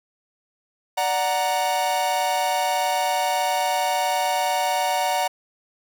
45% pulse chord, D augmented, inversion none, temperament equal, 587.3 / 740 / 932.3 Hz, D5 / F#5 / A#5, 0 / 0 / 0 cents, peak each -28 / -23 / -25 dBFS, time 0.97-5.28 s, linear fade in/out 10 ms, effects none

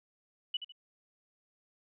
sine tone with echo, 2960 Hz, F#7, in tune, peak -30 dBFS, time 0.54-0.57 s, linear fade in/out 5 ms, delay 76 ms, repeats 2, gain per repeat -9 dB, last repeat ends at 0.722 s, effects none

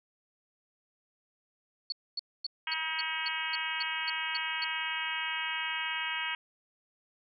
sine tone bursts, 4435 Hz, C#8, in tune, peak -31 dBFS, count 11, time 1.9-4.642 s, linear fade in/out 2 ms, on 22 ms, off 250 ms
harmonic tone, 319.1 Hz, D#4, 44 cents sharp, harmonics 3 / 4 / 5 / 6 / 7 / 8 / 9 / 10, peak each -40 / -44 / -39 / -41 / -38 / -40 / -38 / -42 dBFS, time 2.67-6.35 s, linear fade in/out 2 ms
effects none

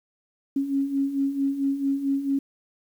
sine beating tone pair, 272.4 / 276.9 Hz, C#4 / C#4, -30 / -2 cents, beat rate 4.5 Hz, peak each -29 / -23 dBFS, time 0.56-2.39 s, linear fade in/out 5 ms, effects 9-bit

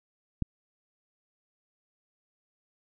click, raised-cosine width 5 ms, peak -15 dBFS, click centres 0.423 s, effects none

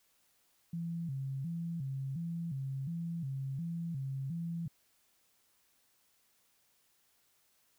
sine tone with vibrato, 150.8 Hz, D3, 46 cents sharp, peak -35 dBFS, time 0.73-4.68 s, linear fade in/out 5 ms, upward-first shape square, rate 1.4 Hz, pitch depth 190 cents each way, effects white hiss -72 dBFS RMS until 7.78 s

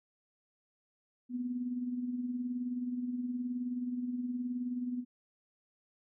sine tone with tremolo, 246.9 Hz, B3, in tune, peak -31 dBFS, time 1.29-5.05 s, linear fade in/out 50 ms, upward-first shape sine, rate 19 Hz, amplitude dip 50%, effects none

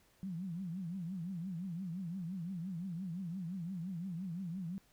sine tone with vibrato, 178.2 Hz, F3, 35 cents sharp, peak -38 dBFS, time 0.23-4.78 s, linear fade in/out 0 ms, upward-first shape triangle, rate 5.8 Hz, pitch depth 200 cents each way, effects pink hiss -69 dBFS RMS until 4.92 s

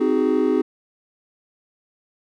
triangle chord, Ab dominant seventh, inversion first, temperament just, 259.6 / 311.5 / 373.8 / 415.3 Hz, C4 / Eb4 / Gb4 / Ab4, -13 / +2 / +18 / 0 cents, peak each -20 dBFS, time 0-0.62 s, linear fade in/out 10 ms, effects none

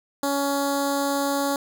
10% pulse tone with notch filter, 280.2 Hz, C#4, 19 cents sharp, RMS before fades -24 dBFS, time 0.23-1.56 s, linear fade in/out 2 ms, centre 2200 Hz, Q 0.64, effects none

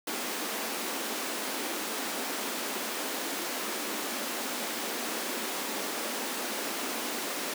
pink high-pass noise, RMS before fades -34 dBFS, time 0.07-7.54 s, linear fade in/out 5 ms, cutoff 220 Hz, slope 48 dB/octave, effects none

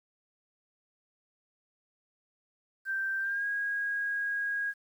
sine tone with pitch glide, 1568 to 1640.3 Hz, G6 to G#6, 0 to -22 cents, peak -29 dBFS, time 2.85-4.74 s, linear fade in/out 50 ms, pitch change +78 cents, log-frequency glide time 3.2-3.46 s, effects 10-bit

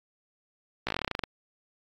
slowing click train, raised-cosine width 0.3 ms, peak -13 dBFS, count 14, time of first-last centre 0.87-1.237 s, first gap 16 ms, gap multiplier 1.09, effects AAC 64 kbps

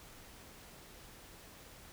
silence, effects pink hiss -55 dBFS RMS until 1.92 s

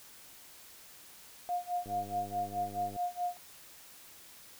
sine tone with tremolo, 710 Hz, F5, 28 cents sharp, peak -29 dBFS, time 1.49-3.37 s, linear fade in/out 0 ms, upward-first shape sine, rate 4.7 Hz, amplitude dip 95%
click train, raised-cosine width 2 ms, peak -34 dBFS, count 111, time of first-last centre 1.86-2.962 s, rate 99.8 Hz
effects white hiss -54 dBFS RMS until 4.59 s

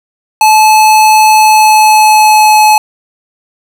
square tone with pitch glide, 864 to 855.6 Hz, A5 to A5, -32 to -49 cents, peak -3 dBFS, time 0.41-2.78 s, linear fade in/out 2 ms, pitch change -17 cents, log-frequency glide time 1.33-2.62 s, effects none

